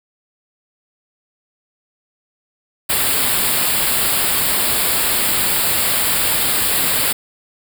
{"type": "band-stop noise", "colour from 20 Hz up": "white", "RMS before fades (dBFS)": -17, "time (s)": [2.89, 7.13], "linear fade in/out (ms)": 10, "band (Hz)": [5000, 7400], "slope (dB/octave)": 96, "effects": []}